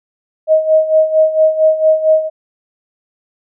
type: tone with tremolo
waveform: sine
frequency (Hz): 629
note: D#5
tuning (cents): +19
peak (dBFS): -5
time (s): 0.47-2.3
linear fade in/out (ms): 50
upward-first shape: sine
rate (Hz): 4.4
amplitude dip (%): 75
effects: none